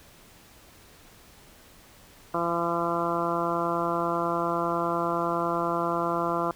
harmonic tone, 170.1 Hz, F3, 45 cents flat, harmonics 1 / 2 / 3 / 4 / 5 / 6 / 7 / 8, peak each -35 / -31 / -33 / -31 / -37 / -31 / -32 / -35 dBFS, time 2.34-6.51 s, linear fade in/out 2 ms, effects pink hiss -53 dBFS RMS until 6.55 s

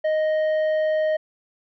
sine tone with tanh clipping, 622.3 Hz, D#5, in tune, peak -20 dBFS, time 0.04-1.17 s, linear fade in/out 10 ms, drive 7 dB, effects none

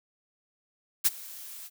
blue noise with ADSR envelope, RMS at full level -20 dBFS, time 1.04-1.7 s, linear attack 22 ms, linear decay 31 ms, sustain -23 dB, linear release 41 ms, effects none

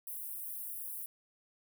white high-pass noise, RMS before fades -42 dBFS, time 0.07-1.06 s, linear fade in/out 2 ms, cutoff 9800 Hz, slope 48 dB/octave, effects none

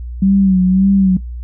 sine tone with vibrato, 190 Hz, F#3, 46 cents sharp, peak -8 dBFS, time 0.22-1.17 s, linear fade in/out 5 ms, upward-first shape sine, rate 1.8 Hz, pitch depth 63 cents each way, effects noise-tail reverb RT60 0.2 s tail -24 dB re dry + added 60 Hz sine -23 dBFS peak until 1.43 s

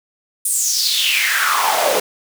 pink noise with high-pass filter sweep, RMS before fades -17 dBFS, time 0.45-2 s, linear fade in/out 5 ms, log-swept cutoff 9700 to 470 Hz, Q 5.4, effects none

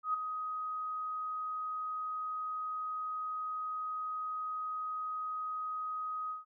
sine tone with ADSR envelope, 1256 Hz, D#6, 16 cents sharp, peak -27 dBFS, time 0.03-6.45 s, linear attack 110 ms, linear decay 7 ms, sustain -8 dB, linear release 150 ms, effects none

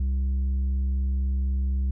sine tone with tanh clipping, 66 Hz, C2, 16 cents sharp, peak -23 dBFS, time 0-1.91 s, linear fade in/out 5 ms, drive 5 dB, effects none

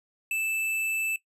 square tone, 2637 Hz, E7, in tune, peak -27 dBFS, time 0.31-1.16 s, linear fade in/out 2 ms, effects noise-tail reverb RT60 0.1 s tail -17 dB re dry + resampled to 32000 Hz

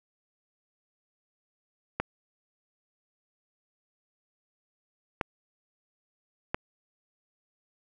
clicks, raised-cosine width 0.5 ms, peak -12 dBFS, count 3, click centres 2 / 5.212 / 6.545 s, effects none

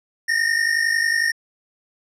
square tone pair together, 1813.7 / 1864.7 Hz, A#6 / A#6, -48 / 0 cents, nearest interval unison, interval 48 cents, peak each -21 dBFS, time 0.28-1.32 s, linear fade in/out 10 ms, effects low-pass 9000 Hz 12 dB/octave

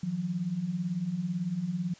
sine beating tone pair, 161.7 / 179.7 Hz, E3 / F3, -33 / +50 cents, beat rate 18 Hz, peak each -35 / -30 dBFS, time 0.03-1.94 s, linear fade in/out 5 ms, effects white hiss -56 dBFS RMS until 1.99 s + resampled to 16000 Hz

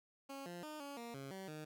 15% pulse tone with pitch steps, 274.3 / 174.7 / 305.4 / 282.5 / 234.9 / 136.9 / 191.5 / 153.8 Hz, C#4 / F3 / D#4 / C#4 / A#3 / C#3 / G3 / D#3, -18 / +1 / -32 / +33 / +13 / -21 / -40 / -20 cents, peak -40 dBFS, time 0.29-1.65 s, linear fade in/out 10 ms, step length 170 ms, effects none

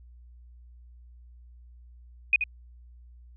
sine tone with echo, 2489 Hz, D#7, in tune, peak -16 dBFS, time 2.33-2.36 s, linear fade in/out 2 ms, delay 79 ms, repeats 1, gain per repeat -8 dB, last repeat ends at 2.439 s, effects added 60 Hz sine -48 dBFS peak until 3.36 s

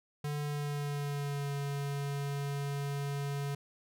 square tone with pitch glide, 146.83 to 141.42 Hz, D3 to C#3, 0 to +35 cents, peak -34 dBFS, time 0.24-3.55 s, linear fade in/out 5 ms, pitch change -65 cents, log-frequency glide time 0.41-1.53 s, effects none

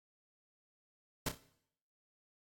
pink noise with echo, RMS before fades -34 dBFS, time 1.26-1.29 s, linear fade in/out 5 ms, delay 30 ms, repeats 3, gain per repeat -9 dB, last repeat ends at 1.38 s, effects noise-tail reverb RT60 0.7 s tail -18 dB re dry + AAC 64 kbps

